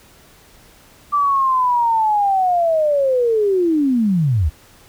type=linear sweep; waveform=sine; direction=down; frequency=1174.7 to 65.7 Hz; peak=-13 dBFS; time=1.12-4.5 s; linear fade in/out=20 ms; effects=pink hiss -48 dBFS RMS until 4.88 s